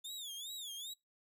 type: tone with vibrato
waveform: sawtooth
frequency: 3520 Hz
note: A7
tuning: in tune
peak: -40 dBFS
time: 0.04-0.94 s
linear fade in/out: 10 ms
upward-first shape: sine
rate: 2.5 Hz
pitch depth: 170 cents each way
effects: noise-tail reverb RT60 0.2 s tail -24 dB re dry